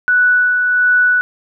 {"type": "tone with tremolo", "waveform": "sine", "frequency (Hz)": 1480, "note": "F#6", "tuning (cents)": 0, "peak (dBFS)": -8, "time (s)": [0.08, 1.21], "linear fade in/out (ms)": 0, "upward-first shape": "sine", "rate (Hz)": 1.4, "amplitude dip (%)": 35, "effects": []}